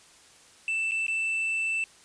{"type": "tone with dropouts", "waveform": "triangle", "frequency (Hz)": 2656, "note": "E7", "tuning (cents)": 12, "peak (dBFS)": -24, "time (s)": [0.68, 1.84], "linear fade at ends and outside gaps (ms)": 1, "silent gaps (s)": [[0.911, 0.918], [1.066, 1.081]], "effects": ["white hiss -55 dBFS RMS until 2.04 s", "resampled to 22050 Hz"]}